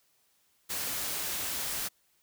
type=noise; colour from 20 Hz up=white; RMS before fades=-34 dBFS; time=0.69-1.89 s; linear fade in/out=20 ms; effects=white hiss -70 dBFS RMS until 2.22 s